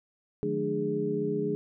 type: tone cluster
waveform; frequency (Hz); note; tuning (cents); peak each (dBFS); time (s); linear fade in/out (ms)
sine; 152.7 / 180.7 / 216 / 299.8 / 413.4; D#3 / F#3 / A3 / D4 / G#4; -32 / -41 / -32 / +36 / -8; -36 / -37 / -35 / -34 / -29; 0.43-1.55; 0
effects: none